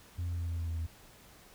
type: tone with pitch steps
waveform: sine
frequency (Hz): 87.31 / 86.36 / 85.41 / 84.48 / 83.56 / 82.65 / 81.75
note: F2 / F2 / F2 / E2 / E2 / E2 / E2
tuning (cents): 0 / -19 / -38 / +43 / +24 / +5 / -14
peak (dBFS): -30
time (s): 0.18-0.866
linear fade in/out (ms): 10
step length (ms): 98
effects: tanh soft clip ceiling -31 dBFS + pink hiss -57 dBFS RMS until 1.54 s